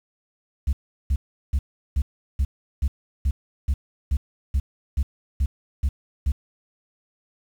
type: tone bursts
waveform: sine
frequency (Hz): 68.4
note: C#2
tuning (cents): -23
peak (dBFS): -15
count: 14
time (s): 0.67-6.32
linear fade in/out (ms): 10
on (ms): 60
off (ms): 370
effects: tanh soft clip ceiling -16 dBFS + 8-bit